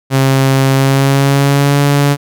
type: tone with pitch glide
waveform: sawtooth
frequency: 134.6 to 142.44 Hz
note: C3 to C#3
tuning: +49 to +47 cents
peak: -4 dBFS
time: 0.1-2.17 s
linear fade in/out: 50 ms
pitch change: +98 cents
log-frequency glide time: 0.7-1.81 s
effects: none